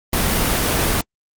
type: noise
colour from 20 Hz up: pink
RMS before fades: -18 dBFS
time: 0.13-1.01 s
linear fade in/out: 2 ms
effects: Opus 24 kbps